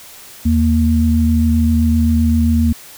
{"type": "tone pair together", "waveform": "sine", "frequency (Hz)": [79.9, 232.1], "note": ["D#2", "A#3"], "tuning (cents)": [47, -7], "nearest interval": "octave + tritone", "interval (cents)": 1846, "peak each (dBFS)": -13, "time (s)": [0.45, 2.73], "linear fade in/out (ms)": 10, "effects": ["white hiss -38 dBFS RMS until 2.97 s"]}